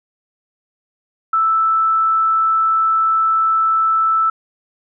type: tone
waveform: sine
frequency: 1318.5 Hz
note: E6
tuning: in tune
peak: -12 dBFS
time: 1.33-4.3 s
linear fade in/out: 5 ms
effects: none